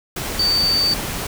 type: tone in noise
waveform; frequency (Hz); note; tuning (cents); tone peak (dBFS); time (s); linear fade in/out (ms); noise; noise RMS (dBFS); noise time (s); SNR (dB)
sine; 4591; D8; -40; -15; 0.39-0.94; 5; pink; -26; 0.16-1.27; +8
effects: none